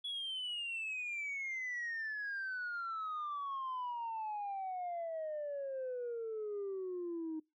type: exponential sweep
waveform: sine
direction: down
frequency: 3400 to 311.1 Hz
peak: -36 dBFS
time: 0.04-7.4 s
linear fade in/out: 10 ms
effects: noise-tail reverb RT60 0.2 s tail -22 dB re dry + tanh soft clip ceiling -35 dBFS